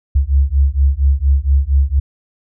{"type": "beating tone pair", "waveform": "sine", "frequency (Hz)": [67, 71.3], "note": ["C2", "C#2"], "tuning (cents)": [42, 49], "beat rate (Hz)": 4.3, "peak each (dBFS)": -13, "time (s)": [0.15, 2], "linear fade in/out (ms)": 10, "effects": []}